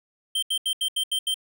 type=tone bursts; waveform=square; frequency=3136 Hz; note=G7; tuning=in tune; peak=-23 dBFS; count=7; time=0.35-1.343 s; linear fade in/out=5 ms; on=75 ms; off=78 ms; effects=10-bit

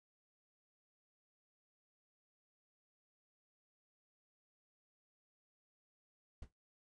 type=noise with exponential decay; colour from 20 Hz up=brown; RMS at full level=-45 dBFS; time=6.42-6.51 s; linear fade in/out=5 ms; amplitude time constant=19 ms; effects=noise-tail reverb RT60 0.2 s tail -20 dB re dry + resampled to 22050 Hz

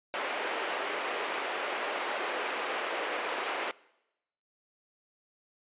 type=band-pass noise; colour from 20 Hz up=pink; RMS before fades=-34 dBFS; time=0.14-3.71 s; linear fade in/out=0 ms; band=400 to 3000 Hz; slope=24 dB/octave; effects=noise-tail reverb RT60 0.9 s tail -22 dB re dry + resampled to 8000 Hz

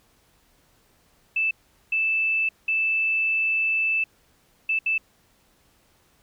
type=tone bursts at uneven times; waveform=sine; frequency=2637 Hz; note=E7; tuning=in tune; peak=-20 dBFS; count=5; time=1.36-1.51 / 1.92-2.49 / 2.68-4.04 / 4.69-4.79 / 4.86-4.98 s; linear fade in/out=5 ms; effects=pink hiss -62 dBFS RMS until 6.22 s

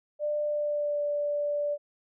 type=tone with pitch glide; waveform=sine; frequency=595 to 584.4 Hz; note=D5 to D5; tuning=+22 to -9 cents; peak=-26 dBFS; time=0.19-1.78 s; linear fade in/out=50 ms; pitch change=-31 cents; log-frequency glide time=0.43-1.02 s; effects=none

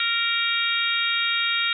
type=harmonic tone with a mistuned harmonic; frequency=466.2 Hz; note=A#4; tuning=in tune; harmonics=3 / 4 / 5 / 6 / 7 / 8; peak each=-27 / -31 / -26 / -31 / -30 / -26 dBFS; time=0-1.73 s; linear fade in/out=2 ms; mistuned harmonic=3; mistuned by=-17 cents; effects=none

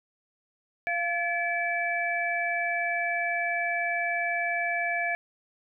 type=tone cluster; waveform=sine; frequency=693 / 1716 / 2310 Hz; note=F5 / A6 / D7; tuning=-14 / -44 / -29 cents; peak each=-30 dBFS; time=0.87-5.15 s; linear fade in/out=0 ms; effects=none

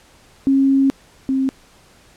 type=tone pair in turn; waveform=sine; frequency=271.4 / 266.1 Hz; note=C#4 / C4; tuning=-36 / +29 cents; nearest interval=unison; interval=35 cents; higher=first; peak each=-11 / -15 dBFS; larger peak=first; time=0.47-0.9 / 1.29-1.49 s; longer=first; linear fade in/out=0 ms; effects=pink hiss -50 dBFS RMS until 2.16 s + low-pass 10000 Hz 12 dB/octave

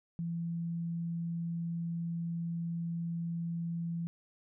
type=tone; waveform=sine; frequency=168.5 Hz; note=E3; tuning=38 cents sharp; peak=-33 dBFS; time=0.19-4.07 s; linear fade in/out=0 ms; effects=none

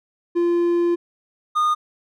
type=tone pair in turn; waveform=triangle; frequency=345.3 / 1225.2 Hz; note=F4 / D#6; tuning=-20 / -27 cents; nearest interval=octave + minor seventh; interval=2193 cents; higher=second; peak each=-14 dBFS; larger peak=neither; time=0.35-0.96 / 1.55-1.75 s; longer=first; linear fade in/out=20 ms; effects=none

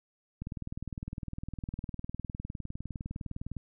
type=click train; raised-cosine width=5 ms; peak=-25 dBFS; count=63; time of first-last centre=0.42-3.567 s; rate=19.7 Hz; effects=none

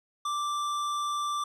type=tone with hard clipping; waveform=sine; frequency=1174.7 Hz; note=D6; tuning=in tune; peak=-30 dBFS; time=0.25-1.44 s; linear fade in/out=5 ms; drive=13 dB; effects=none

